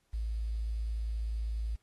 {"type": "tone with quantisation", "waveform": "sine", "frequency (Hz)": 55, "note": "A1", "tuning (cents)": 0, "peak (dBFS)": -31, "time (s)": [0.13, 1.76], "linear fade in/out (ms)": 10, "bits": 10, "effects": ["pink hiss -75 dBFS RMS until 1.82 s", "AAC 32 kbps"]}